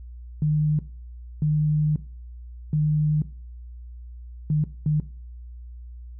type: tone bursts at uneven times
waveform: sine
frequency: 151.9 Hz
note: D#3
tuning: 41 cents flat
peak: -18 dBFS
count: 5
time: 0.42-0.79 / 1.42-1.96 / 2.73-3.22 / 4.5-4.64 / 4.86-5 s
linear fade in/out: 2 ms
effects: noise-tail reverb RT60 0.4 s tail -17 dB re dry + added 60 Hz sine -37 dBFS peak until 6.19 s